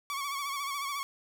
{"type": "tone with vibrato", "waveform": "sawtooth", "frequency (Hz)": 1122, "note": "C#6", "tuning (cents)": 21, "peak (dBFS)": -29, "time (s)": [0.1, 1.03], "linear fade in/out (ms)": 0, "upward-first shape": "sine", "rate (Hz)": 14, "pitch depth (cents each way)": 57, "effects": []}